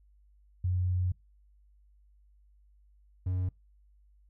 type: tone pair in turn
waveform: sine / triangle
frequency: 90.7 / 91.81 Hz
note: F#2 / F#2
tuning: -34 / -13 cents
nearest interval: unison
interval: 21 cents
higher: second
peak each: -26 dBFS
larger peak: neither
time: 0.64-1.12 / 3.26-3.49 s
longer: first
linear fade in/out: 5 ms
effects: noise-tail reverb RT60 0.2 s tail -22 dB re dry + added 50 Hz sine -59 dBFS peak until 4.29 s